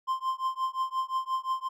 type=tone with tremolo; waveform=triangle; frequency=1046.5 Hz; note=C6; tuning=in tune; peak=-22 dBFS; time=0.07-1.69 s; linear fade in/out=20 ms; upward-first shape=triangle; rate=5.7 Hz; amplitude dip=100%; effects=none